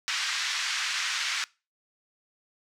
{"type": "band-pass noise", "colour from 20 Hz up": "pink", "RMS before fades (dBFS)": -30, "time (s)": [0.08, 1.44], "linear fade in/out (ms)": 0, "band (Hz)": [1400, 6400], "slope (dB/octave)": 24, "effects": ["noise-tail reverb RT60 0.3 s tail -23 dB re dry"]}